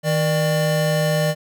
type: tone pair together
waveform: square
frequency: 157.9 / 597.7 Hz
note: D#3 / D5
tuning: +26 / +30 cents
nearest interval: octave + major seventh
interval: 2304 cents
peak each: -20 / -21 dBFS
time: 0.03-1.35 s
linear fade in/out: 50 ms
effects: none